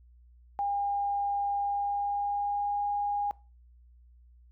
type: tone with pitch glide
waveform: sine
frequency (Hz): 807 to 817.3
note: G#5 to G#5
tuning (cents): -50 to -28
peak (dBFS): -27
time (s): 0.59-3.31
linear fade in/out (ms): 0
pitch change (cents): +22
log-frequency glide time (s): 1.56-2.82
effects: noise-tail reverb RT60 0.3 s tail -21 dB re dry + added 60 Hz sine -54 dBFS peak until 4.51 s